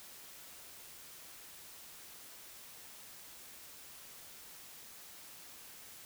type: silence
effects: white hiss -53 dBFS RMS until 6.05 s